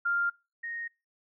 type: tone pair in turn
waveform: sine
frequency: 1396.9 / 1861.3 Hz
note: F6 / A#6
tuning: 0 / -3 cents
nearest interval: perfect fourth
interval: 497 cents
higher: second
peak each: -25 / -34 dBFS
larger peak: first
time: 0.05-0.3 / 0.63-0.88 s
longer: neither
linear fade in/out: 10 ms
effects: noise-tail reverb RT60 0.3 s tail -25 dB re dry